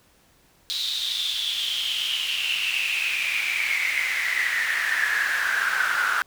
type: noise with high-pass filter sweep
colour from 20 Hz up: brown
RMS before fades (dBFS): -25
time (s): 0.7-6.22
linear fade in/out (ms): 0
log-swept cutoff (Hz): 3900 to 1400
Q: 9.2
effects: pink hiss -59 dBFS RMS until 6.26 s